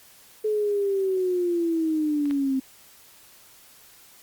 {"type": "linear sweep", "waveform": "sine", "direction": "down", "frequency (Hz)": [431.7, 261.6], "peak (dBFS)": -21, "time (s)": [0.44, 2.6], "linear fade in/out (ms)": 10}
{"type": "clicks", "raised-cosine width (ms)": 0.3, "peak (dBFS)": [-29, -22], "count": 2, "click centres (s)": [2.256, 2.31]}
{"effects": ["white hiss -52 dBFS RMS until 4.22 s", "Opus 48 kbps"]}